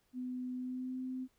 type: tone with pitch glide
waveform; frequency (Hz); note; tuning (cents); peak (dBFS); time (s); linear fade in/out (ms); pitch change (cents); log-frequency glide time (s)
sine; 251.9 to 257.3; B3 to C4; +34 to -29; -37; 0.13-1.28; 50; +37; 0.54-1
effects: pink hiss -75 dBFS RMS until 1.38 s